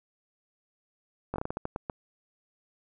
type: slowing click train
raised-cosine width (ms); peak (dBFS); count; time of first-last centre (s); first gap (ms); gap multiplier
1; -18; 10; 1.34-1.898; 19; 1.28
effects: none